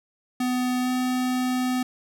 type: tone with pitch glide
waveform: square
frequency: 250.7 to 252.9 Hz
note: B3 to B3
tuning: +26 to +41 cents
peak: -23 dBFS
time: 0.4-1.83 s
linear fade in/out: 5 ms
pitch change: +15 cents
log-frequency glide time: 0.81-0.9 s
effects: none